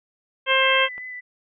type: harmonic tone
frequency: 530 Hz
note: C5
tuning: 22 cents sharp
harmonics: 1 / 2 / 3 / 4 / 5 / 6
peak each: -23 / -23 / -23 / -23 / -23 / -23 dBFS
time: 0.46-0.89 s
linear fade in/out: 50 ms
type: clicks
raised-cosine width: 0.5 ms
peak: -27 dBFS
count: 2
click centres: 0.519 / 0.98 s
type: tone with vibrato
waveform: sine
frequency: 2000 Hz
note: B6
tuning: 21 cents sharp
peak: -32 dBFS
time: 0.61-1.21 s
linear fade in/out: 20 ms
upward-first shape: sine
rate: 5 Hz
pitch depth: 15 cents each way
effects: none